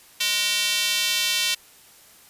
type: tone with high-pass filter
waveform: square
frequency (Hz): 207.7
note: G#3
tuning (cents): 0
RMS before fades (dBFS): -23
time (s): 0.2-1.55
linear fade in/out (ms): 10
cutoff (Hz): 3100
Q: 1.7
effects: white hiss -51 dBFS RMS until 2.29 s + resampled to 32000 Hz